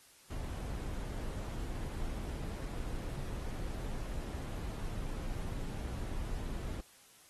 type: noise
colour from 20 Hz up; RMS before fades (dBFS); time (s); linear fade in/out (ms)
brown; -39; 0.3-6.81; 10
effects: white hiss -61 dBFS RMS until 7.29 s + AAC 32 kbps